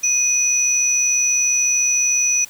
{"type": "tone pair together", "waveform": "sine", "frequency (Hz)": [2493, 5917], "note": ["D#7", "F#8"], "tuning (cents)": [3, -1], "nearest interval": "octave + minor third", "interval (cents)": 1496, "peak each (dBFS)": [-23, -15], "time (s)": [0.03, 2.45], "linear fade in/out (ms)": 10, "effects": ["white hiss -43 dBFS RMS until 2.49 s"]}